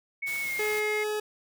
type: tone with pitch glide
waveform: sine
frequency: 2216 to 2133 Hz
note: C#7 to C7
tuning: -1 to +33 cents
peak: -29 dBFS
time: 0.22-1.04 s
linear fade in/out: 10 ms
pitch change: -66 cents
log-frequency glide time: 0.41-0.53 s
type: noise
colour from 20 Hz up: white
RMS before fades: -40 dBFS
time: 0.26-0.81 s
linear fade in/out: 20 ms
type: tone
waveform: 40% pulse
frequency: 424 Hz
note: G#4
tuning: 36 cents sharp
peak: -27 dBFS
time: 0.59-1.2 s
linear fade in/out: 5 ms
effects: none